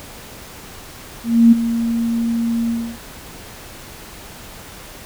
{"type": "tone with ADSR envelope", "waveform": "sine", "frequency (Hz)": 231.6, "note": "A#3", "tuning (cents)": -11, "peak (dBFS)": -4, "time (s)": [1.23, 2.99], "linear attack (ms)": 290, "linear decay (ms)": 16, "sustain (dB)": -12, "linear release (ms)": 300, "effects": ["pink hiss -37 dBFS RMS until 5.05 s"]}